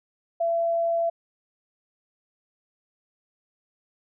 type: tone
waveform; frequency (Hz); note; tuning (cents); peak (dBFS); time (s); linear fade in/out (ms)
sine; 673; E5; +36; -21; 0.4-1.1; 10
effects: none